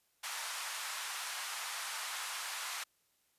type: band-pass noise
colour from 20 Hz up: pink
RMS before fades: -41 dBFS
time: 0.23-2.84 s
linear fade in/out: 10 ms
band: 900 to 12000 Hz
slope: 24 dB/octave
effects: white hiss -75 dBFS RMS until 3.38 s + resampled to 32000 Hz